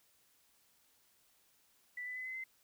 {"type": "tone with pitch steps", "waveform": "sine", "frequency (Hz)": [1975.5, 1997.3, 2019, 2042, 2064], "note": ["B6", "B6", "B6", "C7", "C7"], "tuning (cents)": [0, 19, 38, -43, -24], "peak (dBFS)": -40, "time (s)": [1.97, 2.44], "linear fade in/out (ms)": 5, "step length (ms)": 94, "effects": ["white hiss -71 dBFS RMS until 2.63 s"]}